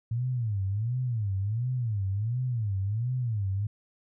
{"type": "tone with vibrato", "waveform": "sine", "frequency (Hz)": 110.8, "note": "A2", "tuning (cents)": 13, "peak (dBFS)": -26, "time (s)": [0.11, 3.67], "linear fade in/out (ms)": 5, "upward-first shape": "sine", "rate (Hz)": 1.4, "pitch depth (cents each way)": 250, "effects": []}